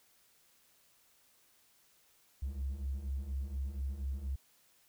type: beating tone pair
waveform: triangle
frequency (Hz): 65 / 69.2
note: C2 / C#2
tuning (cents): -11 / -2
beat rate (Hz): 4.2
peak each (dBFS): -37 / -33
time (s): 2.42-4.36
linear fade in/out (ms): 10
effects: tanh soft clip ceiling -31 dBFS + white hiss -68 dBFS RMS until 4.88 s